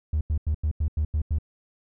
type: tone bursts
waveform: triangle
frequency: 76.3 Hz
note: D#2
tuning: 33 cents flat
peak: -18 dBFS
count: 8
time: 0.13-1.386 s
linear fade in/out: 5 ms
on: 80 ms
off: 88 ms
effects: tanh soft clip ceiling -17 dBFS